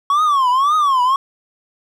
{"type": "tone with vibrato", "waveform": "triangle", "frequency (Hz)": 1108.7, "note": "C#6", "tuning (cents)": 0, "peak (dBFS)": -10, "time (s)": [0.1, 1.16], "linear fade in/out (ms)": 2, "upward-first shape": "triangle", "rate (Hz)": 1.9, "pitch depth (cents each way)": 230, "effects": []}